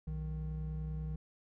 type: tone pair together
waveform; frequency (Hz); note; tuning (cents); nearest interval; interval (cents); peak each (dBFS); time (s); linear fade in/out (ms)
triangle; 62 / 155.78; B1 / D#3; +7 / +2; octave + major third; 1595; -37 / -37; 0.07-1.16; 5
effects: none